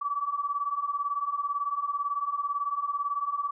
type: beating tone pair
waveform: sine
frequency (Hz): 1136 / 1154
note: C#6 / D6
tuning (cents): +42 / -31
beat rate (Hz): 18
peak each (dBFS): -32 / -29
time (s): 0.01-3.51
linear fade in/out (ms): 10
effects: none